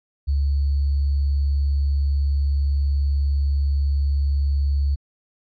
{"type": "tone with sample-and-hold", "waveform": "sine", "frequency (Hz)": 70.3, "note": "C#2", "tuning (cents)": 25, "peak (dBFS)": -17, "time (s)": [0.27, 4.96], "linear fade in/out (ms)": 20, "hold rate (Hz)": 4410, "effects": ["resampled to 11025 Hz"]}